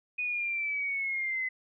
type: linear sweep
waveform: sine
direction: down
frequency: 2489 to 2026 Hz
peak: -29 dBFS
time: 0.18-1.49 s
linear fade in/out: 10 ms
effects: none